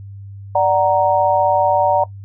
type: chord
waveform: sine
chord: D augmented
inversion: none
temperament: equal with one note detuned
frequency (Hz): 587.3 / 746.9 / 932.3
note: D5 / F#5 / A#5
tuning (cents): 0 / +16 / 0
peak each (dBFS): -16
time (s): 0.55-2.04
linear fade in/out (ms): 5
effects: noise-tail reverb RT60 0.1 s tail -18 dB re dry + added 99 Hz sine -31 dBFS peak until 2.24 s